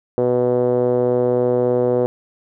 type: tone with low-pass filter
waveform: 5% pulse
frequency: 123.5 Hz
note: B2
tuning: in tune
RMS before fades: -17 dBFS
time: 0.18-2.06 s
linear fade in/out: 0 ms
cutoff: 470 Hz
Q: 3.7
effects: none